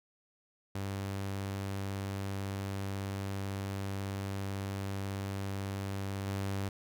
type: tone with level steps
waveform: sawtooth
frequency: 98.1 Hz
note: G2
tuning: 2 cents sharp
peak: -31 / -29 dBFS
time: 0.75-6.69 s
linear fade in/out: 5 ms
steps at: 6.26 s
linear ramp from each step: 20 ms
effects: none